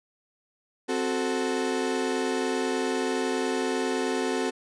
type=chord; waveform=35% pulse; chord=F# diminished; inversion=second; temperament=equal; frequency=261.6 / 370 / 440 Hz; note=C4 / F#4 / A4; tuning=0 / 0 / 0 cents; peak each=-28 dBFS; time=0.88-4.51 s; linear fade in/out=20 ms; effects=resampled to 22050 Hz